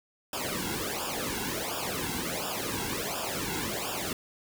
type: noise with flanger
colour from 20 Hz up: pink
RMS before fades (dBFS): -33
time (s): 0.33-4.13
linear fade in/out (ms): 2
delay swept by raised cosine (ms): 0.48 to 1.68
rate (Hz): 1.4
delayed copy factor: -1
effects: none